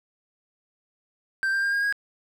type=tone with pitch steps; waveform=triangle; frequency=1568 / 1586.2 / 1604.7 / 1623.3 / 1642.2 Hz; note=G6 / G6 / G6 / G#6 / G#6; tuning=0 / +20 / +40 / -40 / -20 cents; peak=-20 dBFS; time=1.43-1.925 s; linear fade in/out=0 ms; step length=99 ms; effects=none